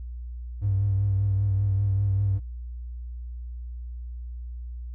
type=tone with vibrato; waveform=triangle; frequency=99 Hz; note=G2; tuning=18 cents sharp; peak=-17 dBFS; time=0.61-2.4 s; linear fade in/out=50 ms; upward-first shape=triangle; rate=5.1 Hz; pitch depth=54 cents each way; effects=tanh soft clip ceiling -18 dBFS + added 60 Hz sine -33 dBFS peak until 4.94 s